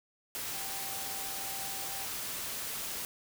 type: tone in noise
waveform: sine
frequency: 781 Hz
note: G5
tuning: 7 cents flat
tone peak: -46 dBFS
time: 0.54-2.05 s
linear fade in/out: 0 ms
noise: white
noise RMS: -38 dBFS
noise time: 0.35-3.05 s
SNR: -11 dB
effects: none